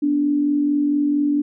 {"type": "tone pair together", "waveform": "sine", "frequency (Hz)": [247, 291.4], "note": ["B3", "D4"], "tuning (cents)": [0, -13], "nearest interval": "minor third", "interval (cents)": 287, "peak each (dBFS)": [-26, -16], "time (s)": [0.02, 1.42], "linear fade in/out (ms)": 10, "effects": []}